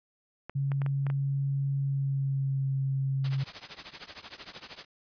clicks, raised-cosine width 0.5 ms, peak -24 dBFS, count 6, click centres 0.496 / 0.718 / 0.818 / 0.863 / 1.067 / 1.101 s
sine tone with pitch glide, 138.3 to 135.3 Hz, C#3 to C#3, -4 to -42 cents, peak -26 dBFS, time 0.55-3.44 s, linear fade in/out 10 ms, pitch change -38 cents, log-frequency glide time 1.8-2.71 s
white noise with tremolo, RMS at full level -37 dBFS, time 3.24-4.85 s, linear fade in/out 5 ms, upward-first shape triangle, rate 13 Hz, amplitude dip 95%
effects resampled to 11025 Hz

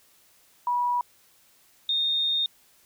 sine tone pair in turn, 973 / 3674 Hz, B5 / A#7, -26 / -26 cents, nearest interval octave + major seventh, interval 2300 cents, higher second, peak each -22 dBFS, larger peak neither, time 0.67-1.01 / 1.89-2.46 s, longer second, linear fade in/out 2 ms, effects white hiss -60 dBFS RMS until 2.85 s

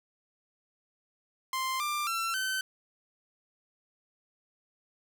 sawtooth tone with pitch steps, 1046.5 / 1188.3 / 1349.3 / 1532.2 Hz, C6 / D6 / E6 / G6, 0 / +20 / +40 / -40 cents, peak -26 dBFS, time 1.53-2.61 s, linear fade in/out 2 ms, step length 270 ms, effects none

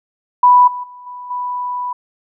sine tone with level steps, 987.8 Hz, B5, in tune, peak -5 / -22 / -34 / -28 / -19 dBFS, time 0.43-1.93 s, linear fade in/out 5 ms, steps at 0.67 / 0.83 / 1.06 / 1.3 s, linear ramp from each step 10 ms, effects none

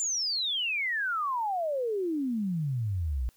sine exponential sweep, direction down, 7320 to 57.3 Hz, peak -27 dBFS, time 0-3.29 s, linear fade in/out 0 ms, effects white hiss -65 dBFS RMS until 3.36 s

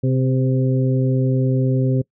harmonic tone with a mistuned harmonic, 130 Hz, C3, 11 cents flat, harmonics 1 / 2 / 3 / 4, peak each -16 / -22 / -26 / -28 dBFS, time 0.03-2.02 s, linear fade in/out 10 ms, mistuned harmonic 3, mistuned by +27 cents, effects noise-tail reverb RT60 0.1 s tail -23 dB re dry

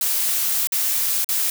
blue noise with dropouts, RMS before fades -21 dBFS, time 0.01-1.5 s, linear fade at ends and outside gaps 2 ms, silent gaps 0.672-0.721 / 1.245-1.289 s, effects none

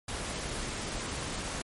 pink noise, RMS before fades -36 dBFS, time 0.08-1.62 s, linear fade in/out 5 ms, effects MP3 48 kbps

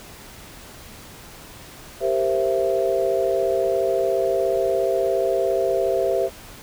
sine chord, C dominant seventh, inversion second, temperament equal with one note detuned, 392 / 466.2 / 523.3 / 665.8 Hz, G4 / Bb4 / C5 / E5, 0 / 0 / 0 / +17 cents, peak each -23 / -27 / -23 / -23 dBFS, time 2-6.3 s, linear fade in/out 50 ms, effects pink hiss -42 dBFS RMS until 6.62 s

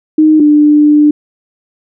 sine tone pair in turn, 310 / 297.7 Hz, D#4 / D4, -6 / +24 cents, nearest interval minor second, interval 70 cents, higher first, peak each -3 dBFS, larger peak neither, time 0.18-0.4 / 0.4-1.11 s, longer second, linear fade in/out 5 ms, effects none

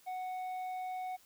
sine tone with tanh clipping, 740 Hz, F#5, in tune, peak -38 dBFS, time 0.06-1.17 s, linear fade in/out 20 ms, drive 6 dB, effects white hiss -64 dBFS RMS until 1.25 s

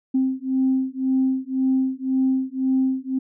sine beating tone pair, 261.6 / 263.5 Hz, C4 / C4, 0 / +12 cents, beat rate 1.9 Hz, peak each -21 dBFS, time 0.14-3.19 s, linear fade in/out 10 ms, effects tanh soft clip ceiling -11 dBFS

